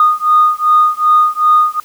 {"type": "beating tone pair", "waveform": "sine", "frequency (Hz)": [1230, 1232.6], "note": ["D#6", "D#6"], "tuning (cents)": [-20, -17], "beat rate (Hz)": 2.6, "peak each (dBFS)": -10, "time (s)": [0, 1.8], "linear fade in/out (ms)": 2, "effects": ["tanh soft clip ceiling 0 dBFS", "white hiss -42 dBFS RMS until 1.84 s"]}